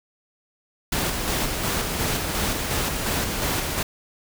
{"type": "noise with tremolo", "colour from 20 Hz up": "pink", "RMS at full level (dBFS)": -24, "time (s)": [0.92, 3.83], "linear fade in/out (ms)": 5, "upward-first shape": "square", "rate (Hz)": 2.8, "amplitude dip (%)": 30, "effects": []}